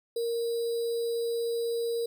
sine tone with sample-and-hold, 466.2 Hz, A#4, in tune, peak -27 dBFS, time 0.16-2.06 s, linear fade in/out 5 ms, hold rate 4410 Hz, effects none

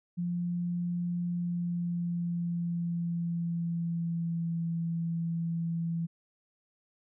sine tone with pitch glide, 174.61 to 167.01 Hz, F3 to E3, 0 to +23 cents, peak -29 dBFS, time 0.17-6.07 s, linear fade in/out 20 ms, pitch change -77 cents, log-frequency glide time 1.27-4.62 s, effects none

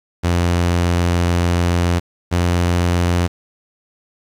sawtooth tone pair in turn, 87 / 87.5 Hz, F2 / F2, -6 / +4 cents, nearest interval unison, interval 10 cents, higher second, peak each -10 dBFS, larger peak neither, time 0.23-2 / 2.31-3.28 s, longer first, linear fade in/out 20 ms, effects low-pass 9000 Hz 12 dB/octave + 7-bit

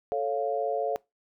sine chord, A augmented, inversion none, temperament equal, 440 / 554.4 / 698.5 Hz, A4 / C#5 / E#5, 0 / 0 / 0 cents, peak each -30 dBFS, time 0.12-0.96 s, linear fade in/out 0 ms, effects noise-tail reverb RT60 0.2 s tail -22 dB re dry

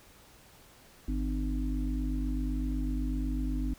harmonic tone with a mistuned harmonic, 50.8 Hz, G#1, 38 cents flat, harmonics 1 / 3 / 5 / 6, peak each -30 / -42 / -35 / -39 dBFS, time 1.08-3.74 s, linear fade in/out 5 ms, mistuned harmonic 5, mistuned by +19 cents, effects pink hiss -57 dBFS RMS until 3.78 s

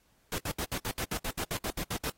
pink noise bursts, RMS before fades -34 dBFS, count 14, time 0.32-2.099 s, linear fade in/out 2 ms, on 63 ms, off 69 ms, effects pink hiss -69 dBFS RMS until 2.17 s + AAC 48 kbps

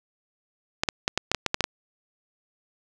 clicks, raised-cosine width 0.2 ms, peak -5 dBFS, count 10, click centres 0.835 / 0.888 / 1.079 / 1.176 / 1.316 / 1.347 / 1.463 / 1.544 / 1.607 / 1.641 s, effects none

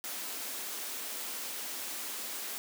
white high-pass noise, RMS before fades -39 dBFS, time 0.04-2.58 s, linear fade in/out 0 ms, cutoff 200 Hz, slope 96 dB/octave, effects none

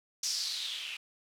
violet noise with low-pass filter sweep, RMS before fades -36 dBFS, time 0.23-0.97 s, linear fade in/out 5 ms, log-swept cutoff 5800 to 2600 Hz, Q 4.9, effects none

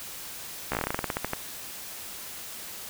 slowing click train, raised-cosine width 0.5 ms, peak -12 dBFS, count 16, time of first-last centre 0.72-1.334 s, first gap 14 ms, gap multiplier 1.14, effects white hiss -40 dBFS RMS until 2.89 s

